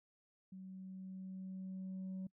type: tone with level ramp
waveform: sine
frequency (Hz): 188.4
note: F#3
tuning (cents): +32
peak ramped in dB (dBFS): -48 to -38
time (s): 0.52-2.27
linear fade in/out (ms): 5
effects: noise-tail reverb RT60 0.1 s tail -26 dB re dry + tanh soft clip ceiling -40 dBFS